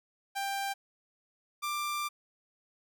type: tone pair in turn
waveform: sawtooth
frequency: 790 / 1183.7 Hz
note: G5 / D6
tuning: +13 / +13 cents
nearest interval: perfect fifth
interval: 700 cents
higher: second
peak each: -28 dBFS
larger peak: neither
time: 0.35-0.74 / 1.62-2.09 s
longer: second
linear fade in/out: 20 ms
effects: none